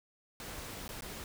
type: noise with dropouts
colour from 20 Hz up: pink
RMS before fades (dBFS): -44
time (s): 0.4-1.24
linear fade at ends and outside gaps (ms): 1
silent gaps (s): 0.879-0.89 / 1.008-1.021
effects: none